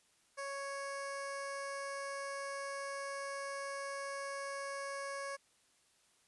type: tone with notch filter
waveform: 15% pulse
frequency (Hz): 554.4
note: C#5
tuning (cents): 0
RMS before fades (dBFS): -42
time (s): 0.37-5.37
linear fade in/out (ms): 20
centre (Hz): 3100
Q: 1.6
effects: white hiss -71 dBFS RMS until 6.27 s + resampled to 24000 Hz